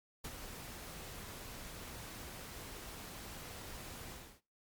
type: noise with ADSR envelope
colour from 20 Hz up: pink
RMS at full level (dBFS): -43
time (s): 0.24-4.41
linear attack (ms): 8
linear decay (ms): 44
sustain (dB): -5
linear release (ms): 310
effects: noise-tail reverb RT60 0.3 s tail -20 dB re dry + MP3 96 kbps